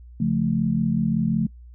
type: chord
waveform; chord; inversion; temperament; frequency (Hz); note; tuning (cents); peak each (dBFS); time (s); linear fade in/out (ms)
sine; Db augmented; none; equal; 138.59 / 174.61 / 220; Db3 / F3 / A3; 0 / 0 / 0; -26 / -23 / -22; 0.2-1.47; 5
effects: noise-tail reverb RT60 0.1 s tail -25 dB re dry + added 60 Hz sine -41 dBFS peak until 1.74 s